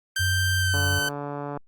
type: tone with pitch glide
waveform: sawtooth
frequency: 1568 to 1526 Hz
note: G6 to G6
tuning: 0 to -47 cents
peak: -20 dBFS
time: 0.16-1.09 s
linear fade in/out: 5 ms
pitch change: -47 cents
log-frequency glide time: 0.59-0.78 s
type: tone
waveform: sine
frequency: 92.5 Hz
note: F#2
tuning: in tune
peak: -23 dBFS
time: 0.19-1 s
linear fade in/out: 20 ms
type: click train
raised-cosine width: 1 ms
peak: -19 dBFS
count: 121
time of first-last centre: 0.74-1.573 s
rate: 144 Hz
effects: Opus 32 kbps